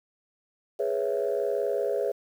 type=chord; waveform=sine; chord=C# minor seventh; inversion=second; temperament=equal; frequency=415.3 / 493.9 / 554.4 / 659.3 Hz; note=G#4 / B4 / C#5 / E5; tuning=0 / 0 / 0 / 0 cents; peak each=-28 / -30 / -29 / -32 dBFS; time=0.79-2.12 s; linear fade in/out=10 ms; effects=tanh soft clip ceiling -17 dBFS + 9-bit